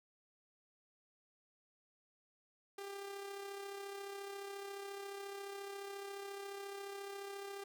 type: tone with amplitude modulation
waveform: sawtooth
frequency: 397.6 Hz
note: G4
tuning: 25 cents sharp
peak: -39 dBFS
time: 2.78-7.64 s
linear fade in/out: 5 ms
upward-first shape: sine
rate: 34.3 Hz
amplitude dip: 40%
effects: none